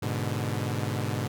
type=chord; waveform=sawtooth; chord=G# diminished; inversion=none; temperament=equal; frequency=103.83 / 123.47 / 146.83 Hz; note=G#2 / B2 / D3; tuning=0 / 0 / 0 cents; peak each=-27 / -28 / -30 dBFS; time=0.02-1.28 s; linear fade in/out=10 ms; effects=none